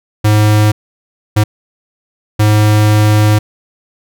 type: tone bursts at uneven times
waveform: square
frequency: 106.1 Hz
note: G#2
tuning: 38 cents sharp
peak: -7 dBFS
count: 3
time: 0.24-0.72 / 1.36-1.44 / 2.39-3.39 s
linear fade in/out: 10 ms
effects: none